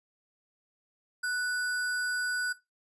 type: tone with sample-and-hold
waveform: sine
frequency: 1480 Hz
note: F#6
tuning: in tune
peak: -28 dBFS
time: 1.23-2.53 s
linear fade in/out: 10 ms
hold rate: 6300 Hz
effects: noise-tail reverb RT60 0.2 s tail -17 dB re dry + resampled to 24000 Hz